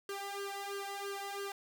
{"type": "tone with flanger", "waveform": "sawtooth", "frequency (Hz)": 398.5, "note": "G4", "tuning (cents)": 28, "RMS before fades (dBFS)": -41, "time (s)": [0.09, 1.52], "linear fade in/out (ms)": 2, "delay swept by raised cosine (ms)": [0.65, 1.52], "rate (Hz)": 3, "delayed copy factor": 0.95, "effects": []}